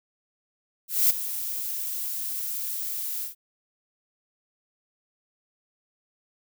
violet noise with ADSR envelope, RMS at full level -18 dBFS, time 0.88-3.35 s, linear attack 220 ms, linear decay 12 ms, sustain -13 dB, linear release 130 ms, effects none

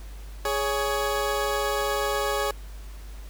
20% pulse tone pair together, 416.4 / 557.9 Hz, G#4 / C#5, +5 / +11 cents, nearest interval perfect fourth, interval 506 cents, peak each -22 dBFS, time 0.45-2.51 s, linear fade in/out 2 ms, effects added 50 Hz sine -37 dBFS peak until 3.29 s + pink hiss -51 dBFS RMS until 3.29 s

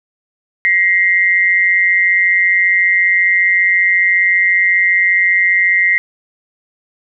sine tone pair together, 1907.7 / 2093 Hz, A#6 / C7, +40 / 0 cents, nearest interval major second, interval 160 cents, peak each -12 dBFS, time 0.65-5.98 s, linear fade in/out 0 ms, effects none

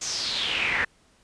brown noise with band-pass filter sweep, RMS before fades -27 dBFS, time 0.01-0.85 s, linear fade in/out 10 ms, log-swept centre 6500 to 1800 Hz, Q 5.4, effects pink hiss -61 dBFS RMS until 1.23 s + resampled to 22050 Hz

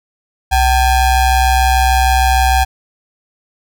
square ring-modulated tone, 415.3 Hz, G#4, in tune, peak -7 dBFS, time 0.51-2.65 s, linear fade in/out 20 ms, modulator 352 Hz, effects none

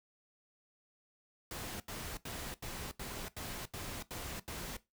pink noise bursts, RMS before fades -43 dBFS, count 9, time 1.51-4.768 s, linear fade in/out 2 ms, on 290 ms, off 81 ms, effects noise-tail reverb RT60 0.2 s tail -17 dB re dry

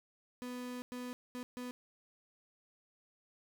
35% pulse tone bursts at uneven times, 248.1 Hz, B3, 8 cents sharp, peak -39 dBFS, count 4, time 0.42-0.82 / 0.92-1.13 / 1.35-1.43 / 1.57-1.71 s, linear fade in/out 0 ms, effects none

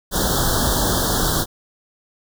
pink band-stop noise, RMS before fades -19 dBFS, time 0.11-1.46 s, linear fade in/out 50 ms, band 1700 to 3200 Hz, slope 96 dB/octave, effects none

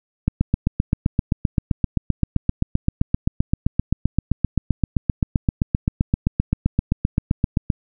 click train, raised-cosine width 5 ms, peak -4 dBFS, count 58, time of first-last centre 0.28-7.702 s, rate 7.68 Hz, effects none

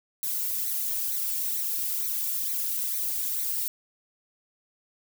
violet noise with flanger, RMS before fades -29 dBFS, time 0.23-3.68 s, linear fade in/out 0 ms, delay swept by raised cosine 0.49 to 2.19 ms, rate 2.2 Hz, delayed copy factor +0.85, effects none

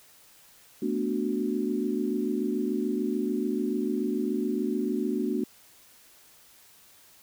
sine chord, B minor seventh, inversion third, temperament equal, 220 / 246.9 / 293.7 / 370 Hz, A3 / B3 / D4 / F#4, 0 / 0 / 0 / 0 cents, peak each -31 dBFS, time 0.82-5.44 s, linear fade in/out 5 ms, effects white hiss -56 dBFS RMS until 7.22 s

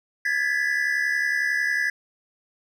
triangle tone cluster, 1656 / 1727 / 1979 Hz, G#6 / A6 / B6, -5 / -33 / +3 cents, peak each -24 dBFS, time 0.25-1.9 s, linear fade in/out 5 ms, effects none

